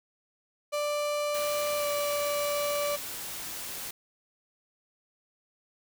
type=tone with pitch glide; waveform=35% pulse; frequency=589 to 581.6 Hz; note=D5 to D5; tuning=+5 to -17 cents; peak=-26 dBFS; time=0.72-2.97 s; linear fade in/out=20 ms; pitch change=-22 cents; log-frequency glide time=1.77-1.85 s
type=noise; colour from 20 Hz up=white; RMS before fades=-38 dBFS; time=1.34-3.91 s; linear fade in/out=5 ms
effects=none